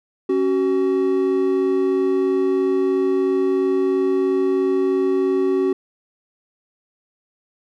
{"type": "tone pair together", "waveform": "triangle", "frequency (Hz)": [274.2, 377.2], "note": ["C#4", "F#4"], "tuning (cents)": [-19, 33], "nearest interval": "tritone", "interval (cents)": 552, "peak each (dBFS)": [-20, -15], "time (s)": [0.29, 5.73], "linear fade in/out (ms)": 5, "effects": []}